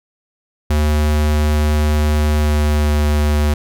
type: tone with pitch glide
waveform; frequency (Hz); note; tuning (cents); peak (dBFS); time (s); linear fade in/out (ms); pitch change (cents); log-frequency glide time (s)
square; 75.4 to 74.45; D2 to D2; +46 to +24; -13; 0.7-3.54; 5; -22; 2.27-2.97
effects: none